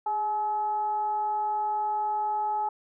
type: tone with frequency modulation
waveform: sine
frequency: 850 Hz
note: G#5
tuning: 40 cents sharp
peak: -25 dBFS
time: 0.06-2.69 s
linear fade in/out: 5 ms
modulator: 438 Hz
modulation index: 0.31
effects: none